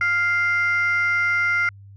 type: tone pair together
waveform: sine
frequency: 1402 / 2091 Hz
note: F6 / C7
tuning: +6 / -2 cents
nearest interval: perfect fifth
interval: 692 cents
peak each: -19 dBFS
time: 0.01-1.69 s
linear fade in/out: 2 ms
effects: tanh soft clip ceiling -13 dBFS + added 99 Hz sine -41 dBFS peak until 1.96 s